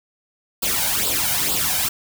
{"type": "noise with flanger", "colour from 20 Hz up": "white", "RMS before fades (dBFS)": -21, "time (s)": [0.62, 1.89], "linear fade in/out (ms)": 10, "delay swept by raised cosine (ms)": [0.24, 1.34], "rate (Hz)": 2.2, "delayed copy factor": 0.7, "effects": []}